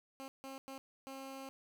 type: tone bursts at uneven times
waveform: 15% pulse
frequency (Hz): 268.7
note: C4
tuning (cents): +46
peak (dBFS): -39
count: 4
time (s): 0.2-0.28 / 0.44-0.58 / 0.68-0.78 / 1.07-1.49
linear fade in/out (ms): 0
effects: none